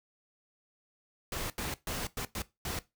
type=noise bursts at uneven times; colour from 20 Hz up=pink; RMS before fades=-36 dBFS; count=6; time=1.32-1.5 / 1.58-1.74 / 1.87-2.07 / 2.17-2.25 / 2.35-2.42 / 2.65-2.79 s; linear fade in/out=2 ms; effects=noise-tail reverb RT60 0.2 s tail -17 dB re dry